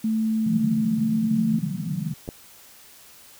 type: tone with pitch glide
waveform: sine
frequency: 220.4 to 221.8 Hz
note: A3 to A3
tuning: +3 to +14 cents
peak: -20 dBFS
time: 0.04-1.59 s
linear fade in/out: 5 ms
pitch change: +11 cents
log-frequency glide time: 0.39-1.21 s
type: band-pass noise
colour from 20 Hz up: pink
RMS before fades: -28 dBFS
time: 0.46-2.14 s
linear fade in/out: 5 ms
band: 150 to 200 Hz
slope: 48 dB/octave
type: clicks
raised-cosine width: 2 ms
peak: -26 / -17 dBFS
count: 2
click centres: 2.278 / 2.289 s
effects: white hiss -49 dBFS RMS until 3.39 s